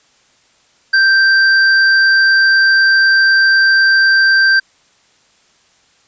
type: tone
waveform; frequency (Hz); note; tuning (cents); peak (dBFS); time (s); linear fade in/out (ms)
square; 1568; G6; 0; -8; 0.93-4.6; 10
effects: white hiss -53 dBFS RMS until 6.07 s + resampled to 16000 Hz